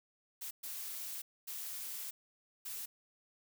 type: noise bursts at uneven times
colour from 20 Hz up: blue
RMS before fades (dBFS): -43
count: 4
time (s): 0.41-0.51 / 0.63-1.22 / 1.47-2.11 / 2.65-2.86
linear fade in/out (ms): 10
effects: none